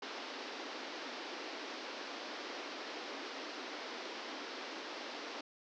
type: band-pass noise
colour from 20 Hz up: pink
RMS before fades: -45 dBFS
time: 0.02-5.41 s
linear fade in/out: 5 ms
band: 260 to 5500 Hz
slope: 48 dB/octave
effects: none